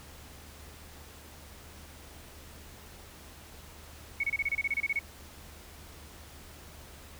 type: tone bursts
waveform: sine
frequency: 2217 Hz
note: C#7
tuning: in tune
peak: -26 dBFS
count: 13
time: 4.2-4.992 s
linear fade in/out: 5 ms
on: 36 ms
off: 27 ms
effects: added 75 Hz sine -52 dBFS peak until 7.19 s + pink hiss -51 dBFS RMS until 7.19 s